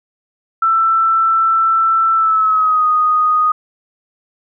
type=tone with pitch glide; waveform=sine; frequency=1332 to 1242.8 Hz; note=E6 to D#6; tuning=+18 to -2 cents; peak=-10 dBFS; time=0.62-3.52 s; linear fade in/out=5 ms; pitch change=-120 cents; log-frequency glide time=2.14-2.86 s; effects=none